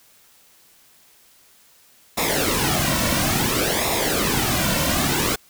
pink noise with flanger, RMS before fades -21 dBFS, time 2.17-5.36 s, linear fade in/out 10 ms, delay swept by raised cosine 0.65 to 2.45 ms, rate 0.58 Hz, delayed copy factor -0.7, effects white hiss -54 dBFS RMS until 5.49 s

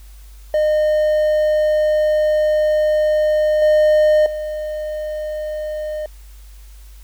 triangle tone with level steps, 611 Hz, D#5, 32 cents flat, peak -11 / -8 / -20 dBFS, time 0.54-6.06 s, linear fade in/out 2 ms, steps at 3.62 / 4.26 s, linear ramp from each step 2 ms, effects added 50 Hz sine -37 dBFS peak until 7.03 s + white hiss -51 dBFS RMS until 7.03 s

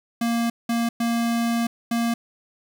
square tone bursts at uneven times, 233.1 Hz, A#3, in tune, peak -21 dBFS, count 4, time 0.21-0.5 / 0.69-0.89 / 1-1.67 / 1.91-2.14 s, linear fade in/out 5 ms, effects 9-bit

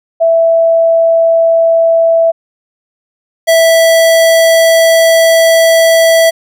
sine / square tone pair in turn, 661 / 657.2 Hz, E5 / E5, +5 / -5 cents, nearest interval unison, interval 10 cents, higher first, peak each -5 dBFS, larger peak neither, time 0.2-2.32 / 3.47-6.31 s, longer second, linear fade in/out 20 ms, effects none

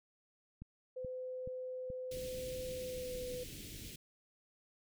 click train, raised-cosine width 5 ms, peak -35 dBFS, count 4, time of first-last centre 0.62-1.902 s, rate 2.34 Hz
sine tone with pitch glide, 510 to 498.9 Hz, C5 to B4, -44 to +17 cents, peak -40 dBFS, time 0.96-3.44 s, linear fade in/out 10 ms, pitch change -39 cents, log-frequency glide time 2.73-3.32 s
pink band-stop noise, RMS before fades -48 dBFS, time 2.11-3.96 s, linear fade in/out 5 ms, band 400 to 2400 Hz, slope 24 dB/octave
effects none

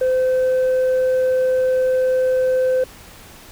sine tone with tanh clipping, 514 Hz, C5, 31 cents flat, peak -15 dBFS, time 0.01-2.84 s, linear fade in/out 5 ms, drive 2 dB, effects pink hiss -42 dBFS RMS until 3.51 s

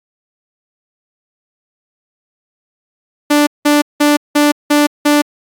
sawtooth tone bursts, 293.9 Hz, D4, 1 cent sharp, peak -4 dBFS, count 6, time 3.3-5.22 s, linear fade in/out 10 ms, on 170 ms, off 180 ms, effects AAC 48 kbps

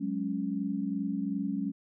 sine chord, F# suspended second, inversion none, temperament equal, 185 / 207.7 / 277.2 Hz, F#3 / G#3 / C#4, 0 / 0 / 0 cents, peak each -35 / -33 / -33 dBFS, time 0-1.72 s, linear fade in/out 20 ms, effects none

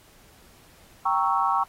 sine chord, G diminished seventh, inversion none, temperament equal, 784 / 932.3 / 1108.7 / 1318.5 Hz, G5 / Bb5 / Db6 / Fb6, 0 / 0 / 0 / 0 cents, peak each -26 / -26 / -24 / -28 dBFS, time 1.05-1.64 s, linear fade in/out 10 ms, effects pink hiss -55 dBFS RMS until 1.68 s + AAC 48 kbps

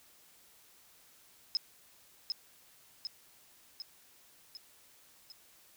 sine tone with echo, 5130 Hz, E8, 48 cents flat, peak -27 dBFS, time 1.55-1.57 s, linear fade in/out 0 ms, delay 750 ms, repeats 5, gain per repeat -4 dB, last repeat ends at 5.32 s, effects white hiss -62 dBFS RMS until 5.76 s

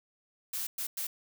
blue noise bursts at uneven times, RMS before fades -35 dBFS, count 3, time 0.53-0.67 / 0.78-0.87 / 0.97-1.07 s, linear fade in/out 5 ms, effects none

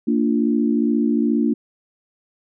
sine tone cluster, 228.9 / 291.4 / 345.9 Hz, A#3 / D4 / F4, -31 / -13 / -17 cents, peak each -18 / -20 / -24 dBFS, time 0.07-1.54 s, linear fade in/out 10 ms, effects none

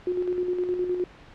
sine tone with tremolo, 360.2 Hz, F#4, 46 cents flat, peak -22 dBFS, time 0.07-1.04 s, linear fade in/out 2 ms, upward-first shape square, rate 9.7 Hz, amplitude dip 45%, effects pink hiss -49 dBFS RMS until 1.34 s + low-pass 3000 Hz 12 dB/octave

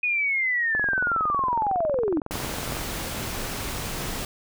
sine linear sweep, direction down, 2489 to 280 Hz, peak -21 dBFS, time 0.03-2.2 s, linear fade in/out 5 ms
click train, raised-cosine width 1 ms, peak -18 dBFS, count 46, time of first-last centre 0.75-2.814 s, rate 21.8 Hz
pink noise, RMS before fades -31 dBFS, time 2.31-4.25 s, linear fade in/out 2 ms
effects none

